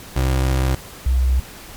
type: tone pair in turn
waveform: 30% pulse / sine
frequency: 65.41 / 63.84 Hz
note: C2 / C2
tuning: 0 / -42 cents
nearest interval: unison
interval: 42 cents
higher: first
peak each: -13 dBFS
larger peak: neither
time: 0.16-0.75 / 1.06-1.4 s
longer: first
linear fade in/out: 5 ms
effects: pink hiss -38 dBFS RMS until 1.76 s + MP3 96 kbps